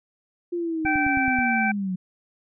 sine linear sweep, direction down, 352 to 180 Hz, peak -24 dBFS, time 0.52-1.96 s, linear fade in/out 10 ms
click train, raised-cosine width 5 ms, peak -23 dBFS, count 6, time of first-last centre 0.85-1.388 s, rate 9.29 Hz
harmonic tone, 775 Hz, G5, 20 cents flat, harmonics 1 / 2 / 3, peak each -25 / -25 / -25 dBFS, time 0.85-1.72 s, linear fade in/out 10 ms
effects none

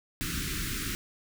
pink band-stop noise, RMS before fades -33 dBFS, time 0.21-0.95 s, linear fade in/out 0 ms, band 370 to 1300 Hz, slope 48 dB/octave, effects none

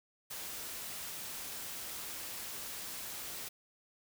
white noise, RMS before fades -43 dBFS, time 0.3-3.49 s, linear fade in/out 10 ms, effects none

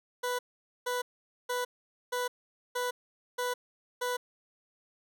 20% pulse tone bursts, 493.9 Hz, B4, in tune, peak -25 dBFS, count 7, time 0.23-4.17 s, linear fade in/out 10 ms, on 160 ms, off 470 ms, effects none

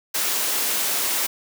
white high-pass noise, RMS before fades -23 dBFS, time 0.14-1.27 s, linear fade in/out 10 ms, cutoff 270 Hz, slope 12 dB/octave, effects none

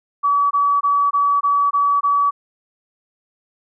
sine tone bursts, 1142 Hz, D6, 49 cents flat, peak -13 dBFS, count 7, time 0.23-2.31 s, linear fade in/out 20 ms, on 280 ms, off 20 ms, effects none

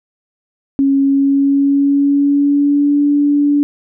sine tone with pitch glide, 274.8 to 289 Hz, C#4 to D4, -15 to -28 cents, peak -9 dBFS, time 0.79-3.63 s, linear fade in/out 0 ms, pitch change +87 cents, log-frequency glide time 1-3.02 s, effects none

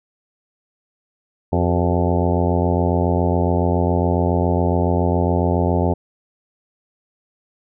harmonic tone with a mistuned harmonic, 87.2 Hz, F2, 2 cents flat, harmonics 1 / 2 / 3 / 4 / 5 / 6 / 7 / 8 / 9 / 10, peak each -19 / -22 / -24 / -25 / -26 / -27 / -27 / -28 / -29 / -29 dBFS, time 1.52-5.94 s, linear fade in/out 10 ms, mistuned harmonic 4, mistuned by +66 cents, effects none

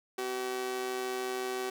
sawtooth tone with amplitude modulation, 380.4 Hz, F#4, 48 cents sharp, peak -26 dBFS, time 0.18-1.7 s, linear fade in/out 5 ms, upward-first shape sine, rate 126 Hz, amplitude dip 60%, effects 10-bit

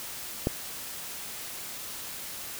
click, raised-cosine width 2 ms, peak -11 dBFS, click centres 0.471 s, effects white hiss -39 dBFS RMS until 2.59 s

